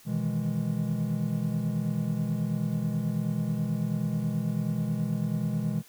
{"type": "chord", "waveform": "triangle", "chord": "E major seventh", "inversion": "second", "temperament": "equal", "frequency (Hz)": [123.47, 155.56, 164.81, 207.7], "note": ["B2", "D#3", "E3", "G#3"], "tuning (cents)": [0, 0, 0, 0], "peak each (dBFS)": [-31, -31, -29, -29], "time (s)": [0.05, 5.83], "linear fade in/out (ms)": 50, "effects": ["white hiss -55 dBFS RMS until 5.88 s"]}